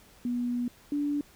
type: tone pair in turn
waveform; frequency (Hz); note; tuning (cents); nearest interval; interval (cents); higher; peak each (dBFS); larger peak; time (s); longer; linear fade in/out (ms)
sine; 243.1 / 290.1; B3 / D4; -27 / -21; minor third; 306; second; -27 / -26; second; 0.25-0.68 / 0.92-1.21; first; 2
effects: pink hiss -57 dBFS RMS until 1.35 s